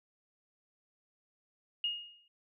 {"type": "tone with exponential decay", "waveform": "sine", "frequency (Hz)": 2858, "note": "F7", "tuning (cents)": 39, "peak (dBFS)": -28, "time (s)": [1.84, 2.28], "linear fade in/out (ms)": 2, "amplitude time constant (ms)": 94, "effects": []}